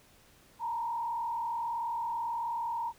sine tone with frequency modulation, 932.3 Hz, A#5, in tune, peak -31 dBFS, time 0.59-2.93 s, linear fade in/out 50 ms, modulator 41.4 Hz, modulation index 0.85, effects pink hiss -61 dBFS RMS until 2.98 s

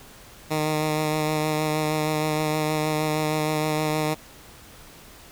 10% pulse tone with vibrato, 154 Hz, D#3, 17 cents flat, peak -14 dBFS, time 0.5-4.15 s, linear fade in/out 20 ms, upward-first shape sine, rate 6.4 Hz, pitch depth 17 cents each way, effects pink hiss -47 dBFS RMS until 5.31 s

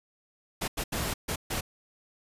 pink noise bursts at uneven times, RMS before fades -31 dBFS, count 5, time 0.61-0.68 / 0.77-0.84 / 0.92-1.14 / 1.28-1.36 / 1.5-1.61 s, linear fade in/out 10 ms, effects resampled to 32000 Hz

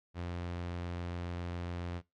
sawtooth tone, 87.31 Hz, F2, in tune, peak -33 dBFS, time 0.14-2.02 s, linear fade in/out 50 ms, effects noise-tail reverb RT60 0.2 s tail -20 dB re dry + low-pass 4000 Hz 12 dB/octave

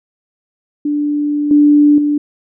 sine tone with level steps, 293.7 Hz, D4, in tune, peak -13 / -5 / -11 dBFS, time 0.85-2.18 s, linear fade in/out 5 ms, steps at 1.51 / 1.98 s, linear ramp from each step 2 ms, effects none

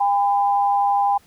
sine tone pair together, 805.9 / 1006 Hz, G5 / B5, +48 / +32 cents, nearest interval major third, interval 384 cents, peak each -16 / -23 dBFS, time 0-1.18 s, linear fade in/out 10 ms, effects pink hiss -55 dBFS RMS until 1.26 s

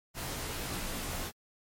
pink noise with comb filter, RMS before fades -37 dBFS, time 0.14-1.32 s, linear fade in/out 50 ms, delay 19 ms, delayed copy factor -0.9, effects MP3 64 kbps

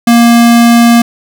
square tone, 234.9 Hz, A#3, 13 cents sharp, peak -3 dBFS, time 0.07-1.02 s, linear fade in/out 5 ms, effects none

